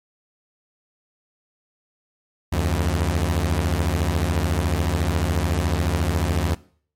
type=beating tone pair; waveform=sawtooth; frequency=75.1 / 89.1 Hz; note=D2 / F2; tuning=+39 / +35 cents; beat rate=14 Hz; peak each=-18 dBFS; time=2.52-6.55 s; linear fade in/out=10 ms; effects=noise-tail reverb RT60 0.5 s tail -20 dB re dry + MP3 64 kbps

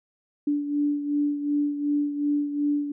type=beating tone pair; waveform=sine; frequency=290.6 / 293.3 Hz; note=D4 / D4; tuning=-18 / -2 cents; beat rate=2.7 Hz; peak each=-23 / -30 dBFS; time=0.47-2.92 s; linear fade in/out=5 ms; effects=none

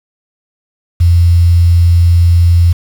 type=tone with quantisation; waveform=sine; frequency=86.1 Hz; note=F2; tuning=24 cents flat; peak=-4 dBFS; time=1-2.73 s; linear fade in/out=10 ms; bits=5; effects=none

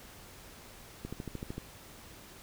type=click train; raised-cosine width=3 ms; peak=-25 dBFS; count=8; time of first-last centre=1.05-1.58 s; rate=13.2 Hz; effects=pink hiss -52 dBFS RMS until 2.42 s

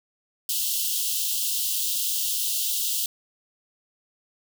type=high-pass noise; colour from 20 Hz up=white; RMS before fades=-26 dBFS; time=0.49-3.06 s; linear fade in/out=2 ms; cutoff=2800 Hz; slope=96 dB/octave; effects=none

